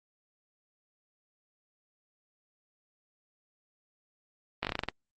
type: slowing click train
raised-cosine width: 0.3 ms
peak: -14 dBFS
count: 9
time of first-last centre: 4.63-4.886 s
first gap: 18 ms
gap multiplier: 1.16
effects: Opus 32 kbps